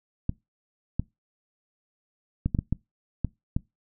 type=clicks; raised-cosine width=5 ms; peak=-12 dBFS; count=8; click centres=0.294 / 0.996 / 2.46 / 2.548 / 2.589 / 2.726 / 3.247 / 3.565 s; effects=noise-tail reverb RT60 0.2 s tail -23 dB re dry

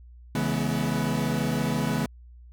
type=chord; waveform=40% pulse; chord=C# minor seventh; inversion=none; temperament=equal with one note detuned; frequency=138.59 / 164.81 / 212.1 / 246.9 Hz; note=C#3 / E3 / G#3 / B3; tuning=0 / 0 / +37 / 0 cents; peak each=-29 dBFS; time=0.35-2.06 s; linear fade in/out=2 ms; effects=added 60 Hz sine -45 dBFS peak until 2.52 s

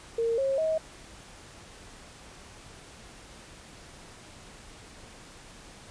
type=tone with pitch steps; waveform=sine; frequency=460.1 / 540.9 / 635.8 Hz; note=A#4 / C#5 / D#5; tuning=-23 / -43 / +37 cents; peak=-24 dBFS; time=0.18-0.78 s; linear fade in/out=5 ms; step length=200 ms; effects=pink hiss -49 dBFS RMS until 5.9 s + resampled to 22050 Hz

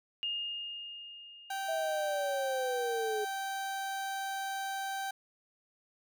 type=tone with exponential decay; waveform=sine; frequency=2834 Hz; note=F7; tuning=25 cents sharp; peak=-31 dBFS; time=0.23-2.76 s; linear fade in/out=0 ms; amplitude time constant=550 ms
type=tone; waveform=30% pulse; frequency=779 Hz; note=G5; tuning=11 cents flat; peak=-32 dBFS; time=1.5-5.11 s; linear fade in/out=5 ms
type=linear sweep; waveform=sine; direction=down; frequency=659.3 to 415.3 Hz; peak=-32 dBFS; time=1.68-3.25 s; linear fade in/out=10 ms
effects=none

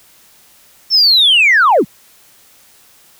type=linear sweep; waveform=sine; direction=down; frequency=5440 to 136.2 Hz; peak=-5 dBFS; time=0.9-1.85 s; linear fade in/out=50 ms; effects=tanh soft clip ceiling -3 dBFS + white hiss -47 dBFS RMS until 3.19 s

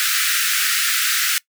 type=high-pass noise; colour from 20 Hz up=pink; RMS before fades=-19 dBFS; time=0-1.38 s; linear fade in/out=0 ms; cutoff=1300 Hz; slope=96 dB/octave; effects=noise-tail reverb RT60 0.1 s tail -21 dB re dry

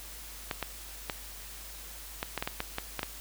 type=clicks; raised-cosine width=0.3 ms; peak=-15 dBFS; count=11; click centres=0.512 / 0.627 / 1.098 / 2.229 / 2.377 / 2.425 / 2.475 / 2.604 / 2.784 / 2.993 / 3.031 s; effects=added 50 Hz sine -48 dBFS peak until 3.2 s + white hiss -46 dBFS RMS until 3.2 s

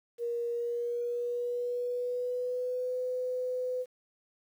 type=tone with pitch glide; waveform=sine; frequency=472.9 to 503.9 Hz; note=A#4 to B4; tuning=+25 to +35 cents; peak=-30 dBFS; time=0.18-3.86 s; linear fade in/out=50 ms; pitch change=+110 cents; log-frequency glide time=0.5-2.98 s; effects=10-bit

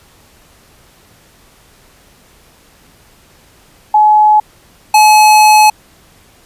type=tone pair in turn; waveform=sine / square; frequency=850 / 853.9 Hz; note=G#5 / G#5; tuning=+40 / +48 cents; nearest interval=unison; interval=8 cents; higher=second; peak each=-4 dBFS; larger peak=neither; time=3.94-4.4 / 4.94-5.7 s; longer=second; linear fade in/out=5 ms; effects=pink hiss -46 dBFS RMS until 6.45 s + resampled to 32000 Hz

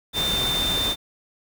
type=tone in noise; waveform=sine; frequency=3587 Hz; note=A7; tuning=33 cents sharp; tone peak=-22 dBFS; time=0.13-0.96 s; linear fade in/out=50 ms; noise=pink; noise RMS=-28 dBFS; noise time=0.13-0.96 s; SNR=+3 dB; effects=none

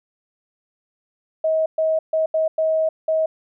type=tone bursts at uneven times; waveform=sine; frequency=636 Hz; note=D#5; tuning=38 cents sharp; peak=-16 dBFS; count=6; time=1.44-1.66 / 1.78-1.99 / 2.13-2.26 / 2.34-2.48 / 2.58-2.89 / 3.08-3.26 s; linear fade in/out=5 ms; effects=none

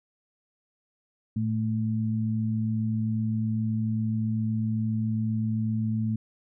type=tone pair together; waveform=sine; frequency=111.81 / 219.4 Hz; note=A2 / A3; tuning=+28 / -5 cents; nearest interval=octave; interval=1167 cents; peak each=-27 dBFS; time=1.36-6.16 s; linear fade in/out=5 ms; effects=none

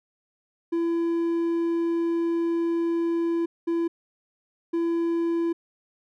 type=tone bursts at uneven times; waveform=triangle; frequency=336.1 Hz; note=E4; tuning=34 cents sharp; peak=-20 dBFS; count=3; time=0.72-3.46 / 3.67-3.88 / 4.73-5.53 s; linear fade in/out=10 ms; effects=none

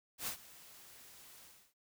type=noise with ADSR envelope; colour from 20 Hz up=white; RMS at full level=-38 dBFS; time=0.18-1.74 s; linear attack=91 ms; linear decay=93 ms; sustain=-19 dB; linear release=320 ms; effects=noise-tail reverb RT60 0.1 s tail -22 dB re dry

